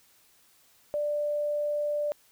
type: tone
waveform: sine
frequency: 590 Hz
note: D5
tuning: 8 cents sharp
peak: -26 dBFS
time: 0.94-2.12 s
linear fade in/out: 0 ms
effects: white hiss -62 dBFS RMS until 2.31 s